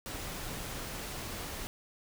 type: noise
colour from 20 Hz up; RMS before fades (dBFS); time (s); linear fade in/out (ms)
pink; -40; 0.06-1.67; 0
effects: none